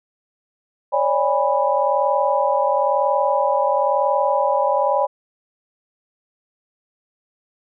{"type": "tone cluster", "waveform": "sine", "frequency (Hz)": [549, 590, 818, 986], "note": ["C#5", "D5", "G#5", "B5"], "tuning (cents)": [-17, 8, -26, -3], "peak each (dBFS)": -21, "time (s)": [0.92, 5.07], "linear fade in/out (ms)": 20, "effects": []}